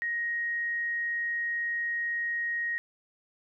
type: tone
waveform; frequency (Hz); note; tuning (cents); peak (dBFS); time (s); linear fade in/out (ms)
sine; 1878; A#6; +12; -28; 0.02-2.78; 0
effects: none